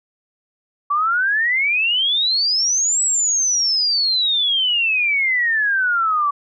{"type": "exponential two-way sweep", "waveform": "sine", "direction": "up then down", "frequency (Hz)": [1135, 7902, 1135], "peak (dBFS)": -15, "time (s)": [0.9, 6.31], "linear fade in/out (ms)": 10, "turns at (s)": 3.03, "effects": []}